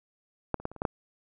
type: clicks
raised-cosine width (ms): 1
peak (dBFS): -12 / -30 / -16 / -30 / -30 / -15 / -12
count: 7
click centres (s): 0.543 / 0.6 / 0.654 / 0.716 / 0.763 / 0.819 / 0.852
effects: none